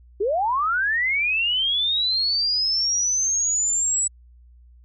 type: linear sweep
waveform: sine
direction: up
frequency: 370 to 7902 Hz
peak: -19 dBFS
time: 0.2-4.08 s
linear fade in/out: 10 ms
effects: added 60 Hz sine -47 dBFS peak until 4.84 s